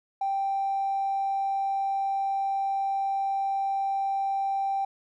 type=tone with tanh clipping; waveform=triangle; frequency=784 Hz; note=G5; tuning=in tune; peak=-24 dBFS; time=0.21-4.85 s; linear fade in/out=5 ms; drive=1 dB; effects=none